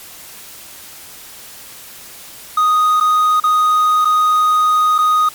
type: tone with dropouts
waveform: triangle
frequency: 1244.5 Hz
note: D#6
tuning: in tune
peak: -8 dBFS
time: 2.57-5.29 s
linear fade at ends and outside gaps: 5 ms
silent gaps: 3.001-3.008 / 3.401-3.438 / 4.048-4.053 / 4.982-4.986 s
effects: white hiss -36 dBFS RMS until 5.34 s + MP3 96 kbps